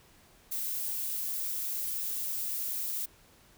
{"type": "noise", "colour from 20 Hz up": "violet", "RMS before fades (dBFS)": -34, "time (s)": [0.51, 3.06], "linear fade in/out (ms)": 10, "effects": ["pink hiss -60 dBFS RMS until 3.57 s"]}